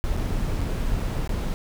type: noise with dropouts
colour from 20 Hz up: brown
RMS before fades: -25 dBFS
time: 0.04-1.54 s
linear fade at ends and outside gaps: 0 ms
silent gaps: 0.166-0.172 / 0.61-0.615 / 0.997-1.002 / 1.276-1.293 s
effects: none